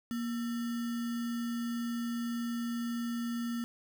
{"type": "tone with sample-and-hold", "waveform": "sine", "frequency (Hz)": 235.9, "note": "A#3", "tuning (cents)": 21, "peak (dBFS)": -32, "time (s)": [0.11, 3.64], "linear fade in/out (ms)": 0, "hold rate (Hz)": 1575, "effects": []}